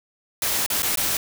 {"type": "noise with dropouts", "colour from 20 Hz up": "white", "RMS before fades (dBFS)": -23, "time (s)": [0.42, 1.17], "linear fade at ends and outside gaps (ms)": 2, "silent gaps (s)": [[0.663, 0.701], [0.822, 0.83], [0.957, 0.973]], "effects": []}